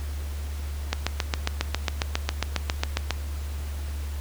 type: click train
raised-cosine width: 0.2 ms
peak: -6 dBFS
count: 17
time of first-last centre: 0.93-3.107 s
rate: 7.35 Hz
effects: added 72 Hz sine -29 dBFS peak until 4.2 s + pink hiss -44 dBFS RMS until 4.2 s